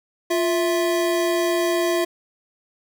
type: tone pair together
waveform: square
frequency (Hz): 349.3 / 659.3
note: F4 / E5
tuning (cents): 0 / 0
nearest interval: major seventh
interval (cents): 1100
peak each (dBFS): -21 / -24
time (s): 0.3-2.05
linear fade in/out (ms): 10
effects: none